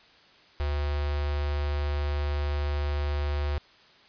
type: tone with notch filter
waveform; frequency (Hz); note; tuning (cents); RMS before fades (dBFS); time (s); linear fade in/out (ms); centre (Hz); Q
square; 72.8; D2; -15; -28; 0.6-3.58; 0; 220; 1.4
effects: white hiss -56 dBFS RMS until 4.08 s + resampled to 11025 Hz